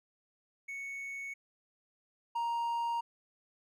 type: tone pair in turn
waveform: triangle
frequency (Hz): 2217 / 935.6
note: C#7 / A#5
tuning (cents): 0 / +6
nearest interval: octave + minor third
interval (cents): 1494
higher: first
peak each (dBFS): -37 / -29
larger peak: second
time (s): 0.68-1.34 / 2.35-3.01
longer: neither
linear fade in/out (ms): 10
effects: none